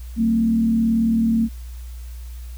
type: tone with frequency modulation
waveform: sine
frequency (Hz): 226.1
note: A3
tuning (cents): +47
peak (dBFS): -15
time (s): 0.16-1.49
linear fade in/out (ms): 50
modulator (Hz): 38.4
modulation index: 0.37
effects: added 60 Hz sine -31 dBFS peak until 2.57 s + white hiss -50 dBFS RMS until 2.57 s